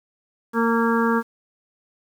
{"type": "harmonic tone with a mistuned harmonic", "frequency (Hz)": 230, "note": "A#3", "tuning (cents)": -23, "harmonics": [1, 2, 4, 5, 6, 7], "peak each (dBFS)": [-20, -23, -26, -27, -28, -28], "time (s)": [0.53, 1.23], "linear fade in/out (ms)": 50, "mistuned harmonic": 7, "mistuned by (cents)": 22, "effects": ["8-bit"]}